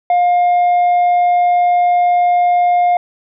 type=tone with tanh clipping; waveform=sine; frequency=709 Hz; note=F5; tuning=26 cents sharp; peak=-10 dBFS; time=0.1-2.97 s; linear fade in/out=2 ms; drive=3 dB; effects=none